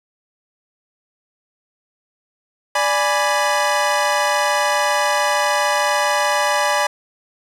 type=chord; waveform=25% pulse; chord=G# diminished; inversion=second; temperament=equal; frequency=587.3 / 830.6 / 987.8 Hz; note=D5 / G#5 / B5; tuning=0 / 0 / 0 cents; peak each=-16 / -16 / -17 dBFS; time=2.75-6.87 s; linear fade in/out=5 ms; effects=low-pass 10000 Hz 12 dB/octave + 8-bit